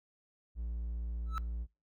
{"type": "tone", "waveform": "triangle", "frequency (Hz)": 57.8, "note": "A#1", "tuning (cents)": -14, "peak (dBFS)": -33, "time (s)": [0.55, 1.67], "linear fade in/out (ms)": 50}
{"type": "tone with exponential growth", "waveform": "triangle", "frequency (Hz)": 1310, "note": "E6", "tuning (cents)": -11, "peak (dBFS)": -29, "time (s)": [1.26, 1.38], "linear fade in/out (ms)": 0, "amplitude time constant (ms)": 25}
{"effects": ["noise-tail reverb RT60 0.3 s tail -26 dB re dry", "tanh soft clip ceiling -23 dBFS"]}